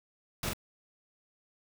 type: noise with echo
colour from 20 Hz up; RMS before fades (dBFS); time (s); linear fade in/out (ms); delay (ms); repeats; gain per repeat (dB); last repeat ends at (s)
pink; -34; 0.43-0.49; 2; 44; 1; -2; 0.534
effects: none